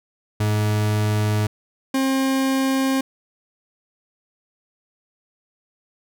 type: tone pair in turn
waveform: 40% pulse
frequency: 105.9 / 266.9 Hz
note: G#2 / C4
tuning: +34 / +35 cents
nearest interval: octave + major third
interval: 1601 cents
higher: second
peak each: -17 dBFS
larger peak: neither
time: 0.4-1.47 / 1.94-3.01 s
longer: neither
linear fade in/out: 5 ms
effects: none